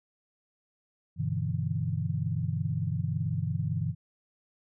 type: chord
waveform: sine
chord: E minor seventh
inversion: first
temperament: equal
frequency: 98 / 123.47 / 146.83 / 164.81 Hz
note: G2 / B2 / D3 / E3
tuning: 0 / 0 / 0 / 0 cents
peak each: -33 dBFS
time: 1.16-3.95 s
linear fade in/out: 50 ms
effects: none